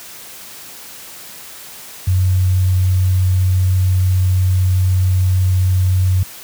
sine tone, 92.6 Hz, F#2, 2 cents sharp, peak -10 dBFS, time 2.07-6.23 s, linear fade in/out 5 ms, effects white hiss -35 dBFS RMS until 6.43 s + high-pass 60 Hz 12 dB/octave

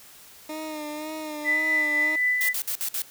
20% pulse tone with vibrato, 306.3 Hz, D#4, 27 cents flat, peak -27 dBFS, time 0.49-2.16 s, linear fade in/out 5 ms, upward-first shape sine, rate 1.9 Hz, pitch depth 40 cents each way
sine tone with tremolo, 1993 Hz, B6, 15 cents sharp, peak -19 dBFS, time 1.44-2.54 s, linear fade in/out 50 ms, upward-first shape sine, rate 3.9 Hz, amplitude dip 35%
blue noise bursts, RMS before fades -28 dBFS, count 5, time 2.41-3.019 s, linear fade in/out 0 ms, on 77 ms, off 56 ms
effects white hiss -49 dBFS RMS until 3.1 s

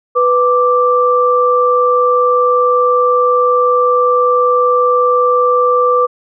sine tone pair together, 495.2 / 1174.7 Hz, B4 / D6, +5 / 0 cents, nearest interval octave + minor third, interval 1495 cents, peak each -11 dBFS, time 0.15-6.07 s, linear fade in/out 20 ms, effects none

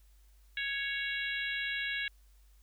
harmonic tone, 554.4 Hz, C#5, in tune, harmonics 3 / 4 / 5 / 6 / 7, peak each -36 / -38 / -40 / -42 / -43 dBFS, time 0.57-2.08 s, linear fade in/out 2 ms, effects added 50 Hz sine -58 dBFS peak until 2.62 s + white hiss -71 dBFS RMS until 2.62 s

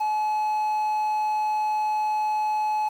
triangle tone with quantisation, 854 Hz, G#5, 48 cents sharp, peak -20 dBFS, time 0-2.89 s, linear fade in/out 10 ms, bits 8, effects none

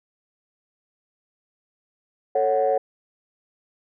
sine chord, F# minor, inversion first, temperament just, 444 / 555 / 740 Hz, A4 / C#5 / F#5, +16 / +2 / 0 cents, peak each -23 / -20 / -22 dBFS, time 2.35-2.78 s, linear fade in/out 5 ms, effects tanh soft clip ceiling -11 dBFS

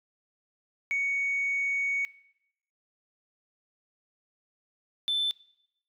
sine tone pair in turn, 2231 / 3528 Hz, C#7 / A7, +11 / +4 cents, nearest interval minor sixth, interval 793 cents, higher second, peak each -24 / -23 dBFS, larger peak second, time 0.91-2.05 / 5.08-5.31 s, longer first, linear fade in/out 0 ms, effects noise-tail reverb RT60 0.8 s tail -21 dB re dry + tanh soft clip ceiling -22 dBFS

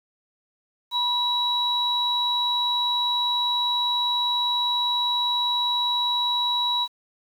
sine tone pair together, 975 / 3900 Hz, B5 / B7, -23 / -23 cents, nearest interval 2 octaves, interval 2400 cents, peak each -26 / -22 dBFS, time 0.91-6.88 s, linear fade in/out 50 ms, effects 8-bit

